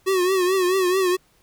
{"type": "tone with vibrato", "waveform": "square", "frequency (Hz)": 370.9, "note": "F#4", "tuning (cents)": 4, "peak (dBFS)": -18, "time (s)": [0.06, 1.17], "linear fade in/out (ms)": 20, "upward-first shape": "triangle", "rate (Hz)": 4.6, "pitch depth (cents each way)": 92, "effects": ["pink hiss -60 dBFS RMS until 1.42 s"]}